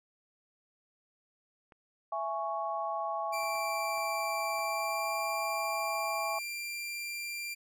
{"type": "clicks", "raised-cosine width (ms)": 0.5, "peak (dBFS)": -40, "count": 5, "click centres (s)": [1.722, 3.434, 3.554, 3.979, 4.591]}
{"type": "chord", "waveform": "sine", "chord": "C# minor", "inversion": "first", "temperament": "just", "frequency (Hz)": [665.2, 831.5, 1108.7], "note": ["E5", "G#5", "C#6"], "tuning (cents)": [16, 2, 0], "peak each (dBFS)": -36, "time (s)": [2.12, 6.39], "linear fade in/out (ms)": 5}
{"type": "tone with pitch glide", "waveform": "sawtooth", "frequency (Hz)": [2349, 2374], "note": ["D7", "D7"], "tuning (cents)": [0, 18], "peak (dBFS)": -33, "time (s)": [3.32, 7.55], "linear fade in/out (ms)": 20, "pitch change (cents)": 18, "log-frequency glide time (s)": [4.58, 5.14]}
{"effects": []}